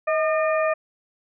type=harmonic tone with a mistuned harmonic; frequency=607 Hz; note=D#5; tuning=43 cents flat; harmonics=1 / 2 / 3 / 4; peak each=-20 / -26 / -30 / -32 dBFS; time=0.07-0.74 s; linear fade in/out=10 ms; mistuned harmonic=1; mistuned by=+70 cents; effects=none